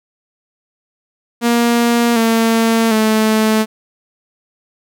sawtooth tone with pitch steps, 236.1 / 226.9 / 218 Hz, A#3 / A#3 / A3, +22 / -47 / -16 cents, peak -7 dBFS, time 1.41-3.66 s, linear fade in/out 50 ms, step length 750 ms, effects none

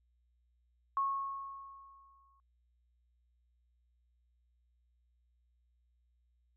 sine tone with exponential decay, 1096 Hz, C#6, 20 cents flat, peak -28 dBFS, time 0.97-2.4 s, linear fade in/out 1 ms, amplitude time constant 310 ms, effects added 60 Hz sine -70 dBFS peak until 6.56 s

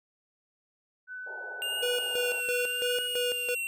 sine tone with pitch glide, 1502 to 1491.6 Hz, F#6 to F#6, +26 to +14 cents, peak -37 dBFS, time 1.07-3.1 s, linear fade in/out 50 ms, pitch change -12 cents, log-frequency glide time 1.24-1.82 s
white band-pass noise, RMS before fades -46 dBFS, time 1.26-2.41 s, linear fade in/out 10 ms, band 370 to 910 Hz, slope 96 dB/octave
square tone with vibrato, 2800 Hz, F7, 4 cents sharp, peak -31 dBFS, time 1.62-3.67 s, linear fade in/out 0 ms, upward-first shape triangle, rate 0.87 Hz, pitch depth 50 cents each way
square tone with tremolo, 490.6 Hz, B4, 12 cents flat, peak -29 dBFS, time 1.82-3.55 s, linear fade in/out 10 ms, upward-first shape square, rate 3 Hz, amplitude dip 75%
effects none

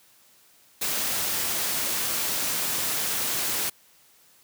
white noise, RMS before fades -27 dBFS, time 0.81-3.7 s, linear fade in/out 10 ms, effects white hiss -58 dBFS RMS until 4.43 s + high-pass 80 Hz 12 dB/octave

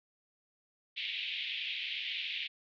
white band-pass noise, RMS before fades -38 dBFS, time 0.96-2.48 s, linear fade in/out 20 ms, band 2200 to 3600 Hz, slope 48 dB/octave, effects none

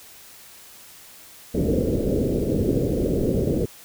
white low-pass noise, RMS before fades -22 dBFS, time 1.54-3.66 s, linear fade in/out 10 ms, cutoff 510 Hz, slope 48 dB/octave, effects white hiss -46 dBFS RMS until 3.84 s

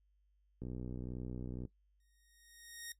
click train, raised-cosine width 3 ms, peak -31 dBFS, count 65, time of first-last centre 0.62-1.652 s, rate 62 Hz
10% pulse tone with exponential growth, 1864.7 Hz, A#6, in tune, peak -34 dBFS, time 2-2.92 s, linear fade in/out 2 ms, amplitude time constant 200 ms
effects noise-tail reverb RT60 0.1 s tail -17 dB re dry + added 50 Hz sine -70 dBFS peak until 2.99 s

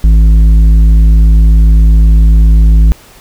triangle tone with tanh clipping, 53.8 Hz, A1, 38 cents flat, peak -3 dBFS, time 0.04-2.92 s, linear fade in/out 0 ms, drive 12 dB, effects pink hiss -38 dBFS RMS until 3.2 s

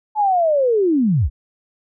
sine linear sweep, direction down, 870 to 46 Hz, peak -13 dBFS, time 0.15-1.3 s, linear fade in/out 50 ms, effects none

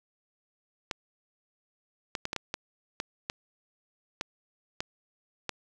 clicks, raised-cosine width 0.2 ms, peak -14 dBFS, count 11, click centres 0.912 / 2.152 / 2.254 / 2.331 / 2.363 / 2.541 / 3.001 / 3.299 / 4.211 / 4.805 / 5.493 s, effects none

